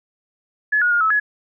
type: tone with pitch steps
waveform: sine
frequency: 1706 / 1446 / 1419 / 1300 / 1689 Hz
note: G#6 / F#6 / F6 / E6 / G#6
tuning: +46 / -40 / +27 / -24 / +29 cents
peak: -14 dBFS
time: 0.72-1.2 s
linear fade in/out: 10 ms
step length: 96 ms
effects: none